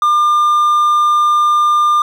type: tone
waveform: triangle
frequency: 1200 Hz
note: D6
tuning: 37 cents sharp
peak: -7 dBFS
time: 0.02-2.02 s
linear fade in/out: 2 ms
effects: none